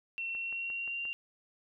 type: tone with pitch glide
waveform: sine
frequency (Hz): 2713 to 2772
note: E7 to F7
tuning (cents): +49 to -14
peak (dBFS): -34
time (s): 0.18-1.13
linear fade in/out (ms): 0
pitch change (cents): +37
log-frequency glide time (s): 0.32-1.01
type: click train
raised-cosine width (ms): 0.5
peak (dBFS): -37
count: 5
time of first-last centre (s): 0.35-1.053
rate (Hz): 5.69
effects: none